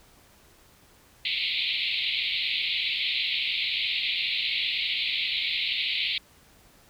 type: band-pass noise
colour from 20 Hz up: white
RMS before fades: -28 dBFS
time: 1.25-6.18 s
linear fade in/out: 2 ms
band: 2100 to 4200 Hz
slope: 96 dB/octave
effects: pink hiss -57 dBFS RMS until 6.89 s